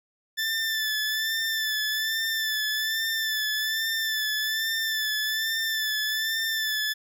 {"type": "tone with vibrato", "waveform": "20% pulse", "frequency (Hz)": 1760, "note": "A6", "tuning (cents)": 0, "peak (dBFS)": -20, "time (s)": [0.37, 6.94], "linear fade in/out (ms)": 20, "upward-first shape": "sine", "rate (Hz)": 1.2, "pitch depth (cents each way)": 35, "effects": []}